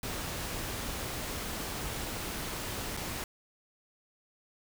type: noise with dropouts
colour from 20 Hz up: pink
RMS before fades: -37 dBFS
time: 0.03-3.24 s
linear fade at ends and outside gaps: 2 ms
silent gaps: 2.968-2.972 s
effects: none